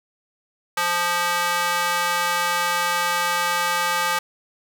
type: tone with high-pass filter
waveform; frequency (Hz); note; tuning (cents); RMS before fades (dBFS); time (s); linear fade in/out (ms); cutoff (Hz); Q
square; 174.61; F3; 0; -22; 0.77-4.19; 5; 1100; 1.5
effects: none

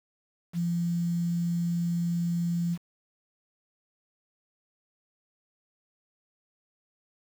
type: tone with quantisation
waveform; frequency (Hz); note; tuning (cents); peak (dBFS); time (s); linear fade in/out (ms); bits
sine; 171.6; F3; -30; -25; 0.53-2.78; 50; 8
effects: none

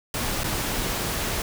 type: noise with dropouts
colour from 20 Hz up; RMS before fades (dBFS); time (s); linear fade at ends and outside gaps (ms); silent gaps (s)
pink; -27; 0.14-1.42; 2; 0.435-0.441
effects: none

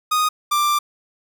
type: tone pair in turn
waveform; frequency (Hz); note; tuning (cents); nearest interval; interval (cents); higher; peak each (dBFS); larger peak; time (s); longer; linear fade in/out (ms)
45% pulse; 1241 / 1181.4; D#6 / D6; -5 / +10; minor second; 85; first; -16; neither; 0.11-0.29 / 0.51-0.79; second; 10
effects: none

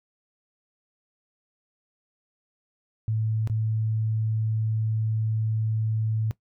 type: tone with dropouts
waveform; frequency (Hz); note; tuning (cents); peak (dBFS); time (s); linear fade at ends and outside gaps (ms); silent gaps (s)
sine; 110; A2; 0; -23; 3.08-6.31; 0; 3.474-3.498
effects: noise-tail reverb RT60 0.1 s tail -18 dB re dry

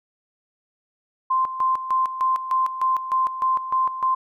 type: tone with tremolo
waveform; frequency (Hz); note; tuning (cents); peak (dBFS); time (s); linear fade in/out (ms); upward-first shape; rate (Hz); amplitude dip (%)
sine; 1043; C6; -6; -17; 1.3-4.15; 10; square; 3.3; 70
effects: none

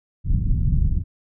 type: low-pass noise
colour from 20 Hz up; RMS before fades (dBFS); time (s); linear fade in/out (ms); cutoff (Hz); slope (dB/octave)
pink; -19; 0.24-1.04; 50; 160; 24
effects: none

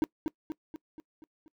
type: tone with echo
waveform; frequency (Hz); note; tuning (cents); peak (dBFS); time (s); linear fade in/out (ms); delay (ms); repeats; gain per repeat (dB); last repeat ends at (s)
triangle; 311.1; D#4; 0; -20; 0.02-0.04; 0; 240; 6; -5; 1.48
effects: noise-tail reverb RT60 0.1 s tail -23 dB re dry

